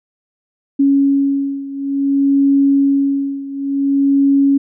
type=beating tone pair; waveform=sine; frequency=277.2 / 277.76 Hz; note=C#4 / C#4; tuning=0 / +4 cents; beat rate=0.56 Hz; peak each=-13 / -16 dBFS; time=0.79-4.58 s; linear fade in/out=10 ms; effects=none